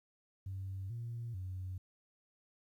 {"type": "tone with pitch steps", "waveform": "sine", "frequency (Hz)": [95.9, 117.2, 92.7], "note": ["G2", "A#2", "F#2"], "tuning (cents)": [-37, 10, 4], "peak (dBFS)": -38, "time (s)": [0.46, 1.78], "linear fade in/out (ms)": 5, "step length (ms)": 440, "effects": ["tanh soft clip ceiling -35 dBFS", "12-bit"]}